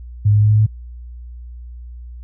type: tone with pitch steps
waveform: sine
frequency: 103.8 / 104.76 / 105.74 / 106.72 / 107.71 Hz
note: G#2 / G#2 / G#2 / G#2 / A2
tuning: 0 / +16 / +32 / +48 / -36 cents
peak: -9 dBFS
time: 0.25-0.665 s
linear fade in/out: 10 ms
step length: 83 ms
effects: added 60 Hz sine -31 dBFS peak until 2.23 s